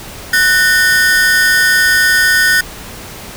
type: ring-modulated tone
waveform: 45% pulse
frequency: 1655 Hz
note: G#6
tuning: 6 cents flat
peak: -5 dBFS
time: 0.33-2.61 s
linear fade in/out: 5 ms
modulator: 168 Hz
effects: pink hiss -30 dBFS RMS until 3.36 s